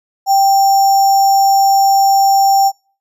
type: tone with sample-and-hold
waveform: sine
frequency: 784 Hz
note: G5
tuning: in tune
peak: -7 dBFS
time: 0.26-2.72 s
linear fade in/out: 50 ms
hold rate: 6300 Hz
effects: noise-tail reverb RT60 0.4 s tail -26 dB re dry + resampled to 32000 Hz